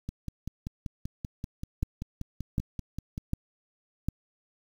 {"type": "two click trains", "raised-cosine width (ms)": 5, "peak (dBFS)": [-22, -15], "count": [17, 4], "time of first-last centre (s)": [[0.09, 3.179], [1.83, 4.086]], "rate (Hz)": [5.18, 1.33], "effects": ["8-bit"]}